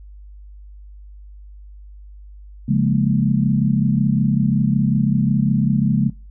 sine chord, Bb minor seventh, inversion first, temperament equal, 138.59 / 174.61 / 207.7 / 233.1 Hz, Db3 / F3 / Ab3 / Bb3, 0 / 0 / 0 / 0 cents, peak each -18 / -22 / -18 / -22 dBFS, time 2.68-6.1 s, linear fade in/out 10 ms, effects noise-tail reverb RT60 0.3 s tail -21 dB re dry + added 50 Hz sine -37 dBFS peak until 6.3 s

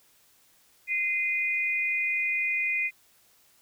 sine tone pair together, 2070 / 2462 Hz, C7 / D#7, -19 / -19 cents, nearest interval minor third, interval 300 cents, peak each -28 / -27 dBFS, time 0.87-2.91 s, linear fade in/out 50 ms, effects white hiss -62 dBFS RMS until 3.61 s

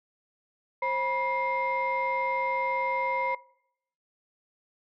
sine tone cluster, 531 / 972 / 2109 Hz, C5 / B5 / C7, +25 / -28 / +13 cents, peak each -31 / -27 / -32 dBFS, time 0.82-3.35 s, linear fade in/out 5 ms, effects noise-tail reverb RT60 0.7 s tail -22 dB re dry + tanh soft clip ceiling -18 dBFS

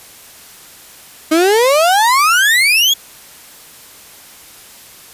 35% pulse exponential sweep, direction up, 305.9 to 3411 Hz, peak -7 dBFS, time 1.31-2.94 s, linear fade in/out 10 ms, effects white hiss -39 dBFS RMS until 5.13 s + resampled to 32000 Hz

